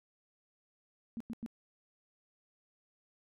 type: tone bursts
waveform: sine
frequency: 230 Hz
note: A#3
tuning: 23 cents flat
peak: -37 dBFS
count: 3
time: 1.17-1.462 s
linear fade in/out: 0 ms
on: 34 ms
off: 95 ms
effects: none